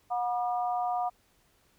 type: harmonic tone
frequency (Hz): 241.5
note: B3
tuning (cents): -39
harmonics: 3 / 4 / 5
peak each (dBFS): -28 / -36 / -38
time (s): 0.1-1.1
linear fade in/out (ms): 20
effects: pink hiss -67 dBFS RMS until 1.78 s